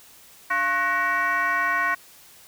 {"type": "tone with frequency modulation", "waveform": "sine", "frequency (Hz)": 1486, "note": "F#6", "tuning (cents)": 7, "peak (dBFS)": -19, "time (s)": [0.5, 1.95], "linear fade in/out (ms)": 10, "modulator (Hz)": 396, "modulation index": 1.5, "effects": ["tanh soft clip ceiling -15 dBFS", "white hiss -50 dBFS RMS until 2.47 s"]}